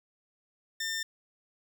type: tone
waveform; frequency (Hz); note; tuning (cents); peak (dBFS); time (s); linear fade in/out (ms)
15% pulse; 1800; A6; +39; -25; 0.8-1.03; 5
effects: none